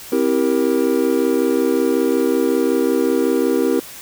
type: chord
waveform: triangle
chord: C dominant seventh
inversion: none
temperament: just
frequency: 261.6 / 327 / 392.4 / 470.9 Hz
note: C4 / E4 / G4 / Bb4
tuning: 0 / -14 / +2 / +18 cents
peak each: -18 dBFS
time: 0.12-3.8 s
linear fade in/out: 5 ms
effects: white hiss -36 dBFS RMS until 4.01 s